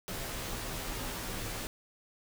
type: noise with comb filter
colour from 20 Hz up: pink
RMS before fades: -38 dBFS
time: 0.08-1.67 s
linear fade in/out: 0 ms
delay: 14 ms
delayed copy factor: -0.6
effects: none